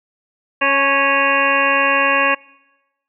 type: harmonic tone with a mistuned harmonic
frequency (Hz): 276.1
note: C#4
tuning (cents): -7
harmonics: 1 / 2 / 3 / 4 / 6 / 7 / 8 / 9 / 10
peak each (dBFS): -27 / -21 / -27 / -18 / -19 / -24 / -27 / -22 / -20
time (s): 0.61-2.35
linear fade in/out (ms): 10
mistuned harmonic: 3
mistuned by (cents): +34
effects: noise-tail reverb RT60 1.0 s tail -24 dB re dry